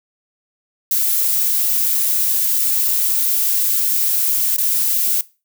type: noise with dropouts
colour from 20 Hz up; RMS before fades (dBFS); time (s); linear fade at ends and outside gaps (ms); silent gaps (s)
violet; -17; 0.91-5.21; 2; 4.565-4.581
effects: noise-tail reverb RT60 0.3 s tail -20 dB re dry